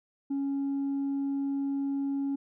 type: tone with tanh clipping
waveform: triangle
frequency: 277.2 Hz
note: C#4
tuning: in tune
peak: -28 dBFS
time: 0.3-2.36 s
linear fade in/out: 10 ms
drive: 6 dB
effects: none